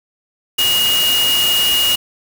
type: tone in noise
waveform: sine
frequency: 2869 Hz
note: F7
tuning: 46 cents sharp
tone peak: -13 dBFS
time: 0.58-1.96 s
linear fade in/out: 10 ms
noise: white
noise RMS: -20 dBFS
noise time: 0.58-1.96 s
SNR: +4 dB
effects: none